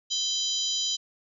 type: harmonic tone with a mistuned harmonic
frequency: 990 Hz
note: B5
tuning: 4 cents sharp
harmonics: 3 / 4 / 5 / 6 / 7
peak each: -30 / -30 / -34 / -34 / -35 dBFS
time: 0.1-0.97 s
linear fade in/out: 20 ms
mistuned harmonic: 3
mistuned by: +90 cents
effects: none